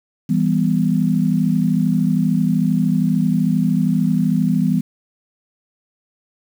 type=chord; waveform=sine; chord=E minor; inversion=none; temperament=just; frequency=164.81 / 197.78 / 247.2 Hz; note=E3 / G3 / B3; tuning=0 / +16 / +2 cents; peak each=-18 / -18 / -19 dBFS; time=0.29-4.81 s; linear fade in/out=10 ms; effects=7-bit